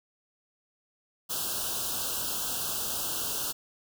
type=band-stop noise; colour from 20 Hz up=white; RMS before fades=-32 dBFS; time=1.29-3.53 s; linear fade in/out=20 ms; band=1600 to 2700 Hz; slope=96 dB/octave; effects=none